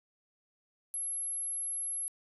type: tone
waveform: sine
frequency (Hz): 11090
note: F9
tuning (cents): -13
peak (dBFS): -31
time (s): 0.94-2.08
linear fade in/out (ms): 0
effects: tanh soft clip ceiling -32 dBFS